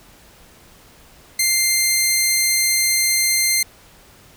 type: tone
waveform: 10% pulse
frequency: 2095 Hz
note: C7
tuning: 2 cents sharp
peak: -6 dBFS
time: 1.39-3.63 s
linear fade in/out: 5 ms
effects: pink hiss -48 dBFS RMS until 4.36 s